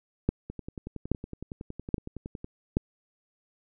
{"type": "two click trains", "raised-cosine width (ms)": 3, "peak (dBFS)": [-24, -10], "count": [22, 4], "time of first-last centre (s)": [[0.5, 2.444], [0.29, 2.769]], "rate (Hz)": [10.8, 1.21], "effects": []}